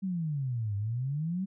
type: exponential two-way sweep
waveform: sine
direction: down then up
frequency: 197.3 to 99 to 197.3 Hz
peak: -29 dBFS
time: 0.02-1.46 s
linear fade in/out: 20 ms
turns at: 0.76 s
effects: none